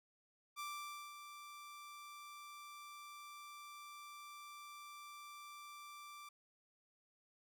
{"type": "tone with ADSR envelope", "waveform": "sawtooth", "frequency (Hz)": 1174.7, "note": "D6", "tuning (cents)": 0, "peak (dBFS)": -39, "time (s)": [0.56, 6.29], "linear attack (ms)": 36, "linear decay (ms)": 530, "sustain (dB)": -9, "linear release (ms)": 5, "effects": []}